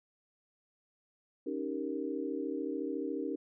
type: chord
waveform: sine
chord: Eb dominant seventh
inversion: third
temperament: equal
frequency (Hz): 277.2 / 311.1 / 392 / 466.2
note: Db4 / Eb4 / G4 / Bb4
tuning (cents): 0 / 0 / 0 / 0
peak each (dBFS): -38 / -38 / -40 / -40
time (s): 1.46-3.36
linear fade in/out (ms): 10
effects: none